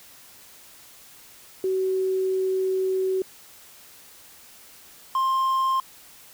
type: tone pair in turn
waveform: sine / triangle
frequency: 377.5 / 1056.1 Hz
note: F#4 / C6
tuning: +35 / +16 cents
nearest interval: octave + tritone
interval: 1781 cents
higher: second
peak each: -21 / -18 dBFS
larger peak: second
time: 1.64-3.22 / 5.15-5.8 s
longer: first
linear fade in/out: 2 ms
effects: white hiss -49 dBFS RMS until 6.33 s